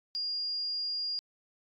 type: tone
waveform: sine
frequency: 4828 Hz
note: D8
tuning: 47 cents sharp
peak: -31 dBFS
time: 0.15-1.19 s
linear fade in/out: 0 ms
effects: AAC 48 kbps